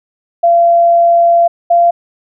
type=tone pair in turn; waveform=sine; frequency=684 / 688.8 Hz; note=F5 / F5; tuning=-36 / -24 cents; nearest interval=unison; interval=12 cents; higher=second; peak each=-5 dBFS; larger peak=neither; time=0.43-1.48 / 1.7-1.91 s; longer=first; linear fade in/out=10 ms; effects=none